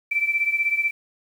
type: beating tone pair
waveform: sine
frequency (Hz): 2328 / 2344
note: D7 / D7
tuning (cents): -16 / -4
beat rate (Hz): 16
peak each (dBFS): -21 / -25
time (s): 0.11-0.91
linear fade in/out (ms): 10
effects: 8-bit